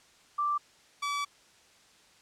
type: tone pair in turn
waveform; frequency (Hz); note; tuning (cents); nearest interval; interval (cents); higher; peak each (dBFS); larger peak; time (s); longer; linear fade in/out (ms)
sine / sawtooth; 1174.7 / 1148.5; D6 / D6; 0 / -39; unison; 39; first; -26; neither; 0.38-0.58 / 1.02-1.25; second; 10
effects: white hiss -60 dBFS RMS until 2.21 s + low-pass 7000 Hz 12 dB/octave